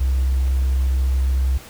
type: tone with hard clipping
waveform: sine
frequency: 65.41 Hz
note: C2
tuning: in tune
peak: -16 dBFS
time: 0-1.58 s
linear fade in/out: 10 ms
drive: 1 dB
effects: pink hiss -41 dBFS RMS until 1.69 s